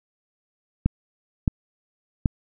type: clicks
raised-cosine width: 5 ms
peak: -6 dBFS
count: 3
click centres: 0.86 / 1.478 / 2.258 s
effects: none